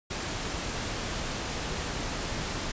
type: noise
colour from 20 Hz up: pink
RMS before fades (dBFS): -33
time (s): 0.1-2.72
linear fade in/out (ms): 10
effects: resampled to 16000 Hz